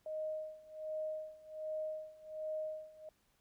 sine tone with tremolo, 622.3 Hz, D#5, in tune, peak -36 dBFS, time 0.06-3.09 s, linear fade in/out 2 ms, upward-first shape sine, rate 1.3 Hz, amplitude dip 90%, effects pink hiss -75 dBFS RMS until 3.4 s

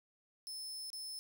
sawtooth tone with dropouts, 5250 Hz, E8, 8 cents flat, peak -40 dBFS, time 0.47-1.19 s, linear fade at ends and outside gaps 0 ms, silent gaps 0.902-0.931 s, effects none

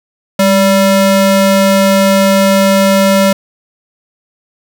square ring-modulated tone, 388.7 Hz, G4, 15 cents flat, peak -4 dBFS, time 0.39-3.33 s, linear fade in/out 5 ms, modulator 189 Hz, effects none

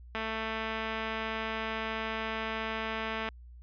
5% pulse tone, 221.5 Hz, A3, 12 cents sharp, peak -21 dBFS, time 0.15-3.29 s, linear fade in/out 0 ms, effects added 60 Hz sine -47 dBFS peak until 3.62 s + resampled to 11025 Hz

